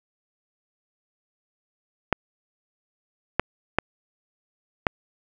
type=clicks; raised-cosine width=0.5 ms; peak=-3 dBFS; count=4; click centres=2.127 / 3.396 / 3.786 / 4.868 s; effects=none